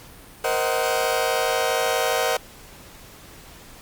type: chord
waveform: sawtooth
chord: C half-diminished seventh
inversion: third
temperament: just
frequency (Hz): 470.9 / 523.3 / 627.9 / 753.5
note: Bb4 / C5 / Eb5 / Gb5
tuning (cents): +18 / 0 / +16 / +31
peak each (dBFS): -22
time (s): 0.44-2.37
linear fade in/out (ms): 5
effects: pink hiss -45 dBFS RMS until 3.81 s + Opus 48 kbps